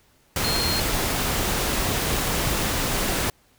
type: tone in noise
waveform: sine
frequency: 4228 Hz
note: C8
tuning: 17 cents sharp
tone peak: -25 dBFS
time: 0.44-0.8 s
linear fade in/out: 2 ms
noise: pink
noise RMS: -24 dBFS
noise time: 0.36-3.3 s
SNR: -4 dB
effects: pink hiss -60 dBFS RMS until 3.58 s